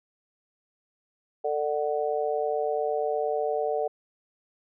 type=harmonic tone; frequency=148.7 Hz; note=D3; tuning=22 cents sharp; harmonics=3 / 4 / 5; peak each=-28 / -29 / -30 dBFS; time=1.44-3.88 s; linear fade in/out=10 ms; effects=none